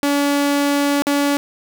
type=tone with dropouts; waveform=sawtooth; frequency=285.2 Hz; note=C#4; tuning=49 cents sharp; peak=-11 dBFS; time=0.03-1.37 s; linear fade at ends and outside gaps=0 ms; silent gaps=1.021-1.069 s; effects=none